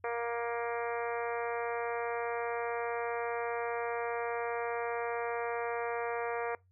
harmonic tone, 235.1 Hz, A#3, 15 cents sharp, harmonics 2 / 3 / 4 / 5 / 6 / 7 / 8 / 9 / 10, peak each -35 / -39 / -41 / -43 / -45 / -46 / -47 / -48 / -49 dBFS, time 0.04-6.55 s, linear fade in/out 2 ms, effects noise-tail reverb RT60 0.2 s tail -24 dB re dry + added 92 Hz sine -64 dBFS peak until 6.71 s

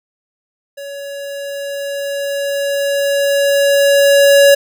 square tone with level ramp, 562 Hz, C#5, 24 cents sharp, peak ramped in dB -27 to -5 dBFS, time 0.77-4.55 s, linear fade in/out 10 ms, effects none

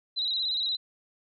sine tone with vibrato, 3936 Hz, B7, 7 cents flat, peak -26 dBFS, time 0.16-0.77 s, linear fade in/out 20 ms, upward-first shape square, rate 17 Hz, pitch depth 48 cents each way, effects none

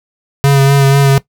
square tone with vibrato, 138.4 Hz, C#3, 2 cents flat, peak -6 dBFS, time 0.44-1.18 s, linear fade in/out 0 ms, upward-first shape sine, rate 4.1 Hz, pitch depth 23 cents each way, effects noise-tail reverb RT60 0.1 s tail -18 dB re dry

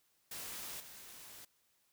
white noise with level steps, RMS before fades -45 / -53 dBFS, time 0.31-1.45 s, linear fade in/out 5 ms, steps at 0.8 s, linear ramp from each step 2 ms, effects white hiss -75 dBFS RMS until 1.92 s

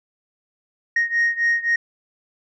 sine beating tone pair, 1864.7 / 1868.5 Hz, A#6 / A#6, 0 / +4 cents, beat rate 3.8 Hz, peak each -18 / -20 dBFS, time 0.96-1.76 s, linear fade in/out 5 ms, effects tanh soft clip ceiling -13 dBFS

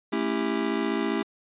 square chord, A dominant seventh, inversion none, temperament just, 220 / 275 / 330 / 396 Hz, A3 / C#4 / E4 / G4, 0 / -14 / +2 / +18 cents, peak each -31 dBFS, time 0.12-1.23 s, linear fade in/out 10 ms, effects resampled to 8000 Hz

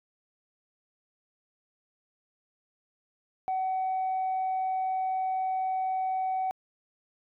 sine tone, 754 Hz, F#5, 32 cents sharp, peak -25 dBFS, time 3.48-6.51 s, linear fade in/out 0 ms, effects tanh soft clip ceiling -24 dBFS

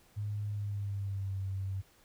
sine tone with pitch glide, 103.83 to 96.32 Hz, G#2 to G2, 0 to -30 cents, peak -33 dBFS, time 0.16-1.82 s, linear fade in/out 20 ms, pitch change -130 cents, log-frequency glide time 0.48-1.38 s, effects pink hiss -64 dBFS RMS until 2.04 s

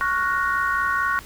sine chord, Gb major seventh, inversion second, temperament equal with one note detuned, 1108.7 / 1415.6 / 1480 / 1864.7 Hz, Db6 / F6 / Gb6 / Bb6, 0 / +23 / 0 / 0 cents, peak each -23 / -28 / -24 / -28 dBFS, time 0.01-1.19 s, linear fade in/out 0 ms, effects added 60 Hz sine -46 dBFS peak until 1.25 s + pink hiss -43 dBFS RMS until 1.25 s

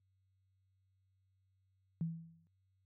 sine tone with exponential decay, 164.81 Hz, E3, in tune, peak -31 dBFS, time 2.01-2.47 s, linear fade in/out 0 ms, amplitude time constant 100 ms, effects added 95 Hz sine -70 dBFS peak until 2.85 s + high-pass 100 Hz 12 dB/octave

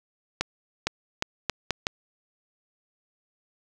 accelerating click train, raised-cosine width 0.2 ms, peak -7 dBFS, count 6, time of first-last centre 0.41-1.869 s, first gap 460 ms, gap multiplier 0.77, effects none

